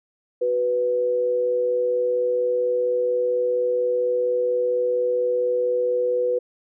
sine tone pair together, 370 / 494.3 Hz, F#4 / B4, 0 / +1 cents, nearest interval perfect fourth, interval 501 cents, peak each -29 / -19 dBFS, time 0.41-6.39 s, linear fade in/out 10 ms, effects none

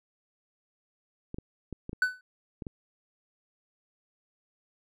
clicks, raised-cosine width 3 ms, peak -24 dBFS, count 7, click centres 1.344 / 1.385 / 1.727 / 1.894 / 1.931 / 2.622 / 2.668 s
triangle tone with exponential decay, 1500 Hz, F#6, 23 cents sharp, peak -17 dBFS, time 2.02-2.21 s, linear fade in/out 2 ms, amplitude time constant 40 ms
effects none

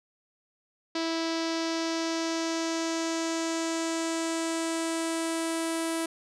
sawtooth tone with low-pass filter sweep, 328 Hz, E4, 9 cents flat, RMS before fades -30 dBFS, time 0.95-6.06 s, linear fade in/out 5 ms, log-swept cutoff 4900 to 10000 Hz, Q 2.7, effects none

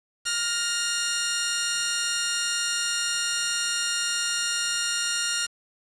10% pulse tone pair together, 1411 / 1861.3 Hz, F6 / A#6, +17 / -3 cents, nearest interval perfect fourth, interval 480 cents, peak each -17 / -22 dBFS, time 0.25-5.47 s, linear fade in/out 20 ms, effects resampled to 22050 Hz + 7-bit

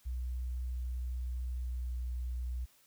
sine tone with pitch glide, 62 to 61.47 Hz, B1 to B1, +7 to -7 cents, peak -34 dBFS, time 0.05-2.66 s, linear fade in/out 20 ms, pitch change -14 cents, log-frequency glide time 1.38-1.92 s, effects white hiss -66 dBFS RMS until 2.86 s

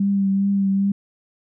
sine tone with vibrato, 196.9 Hz, G3, 8 cents sharp, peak -16 dBFS, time 0-0.92 s, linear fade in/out 5 ms, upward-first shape triangle, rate 2.5 Hz, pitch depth 27 cents each way, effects none

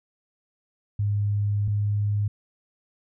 sine tone pair in turn, 102.7 / 103.27 Hz, G#2 / G#2, -19 / -9 cents, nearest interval unison, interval 10 cents, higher second, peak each -21 dBFS, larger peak neither, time 0.99-1.68 / 1.68-2.28 s, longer first, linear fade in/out 5 ms, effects none

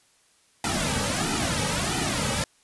pink noise with flanger, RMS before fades -26 dBFS, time 0.64-2.44 s, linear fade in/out 2 ms, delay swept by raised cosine 1.8 to 2.9 ms, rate 1.5 Hz, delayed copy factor -0.9, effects white hiss -62 dBFS RMS until 2.63 s + resampled to 24000 Hz

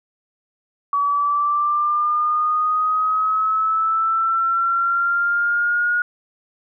sine linear sweep, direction up, 1136 to 1444 Hz, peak -16 dBFS, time 0.93-6.02 s, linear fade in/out 2 ms, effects none

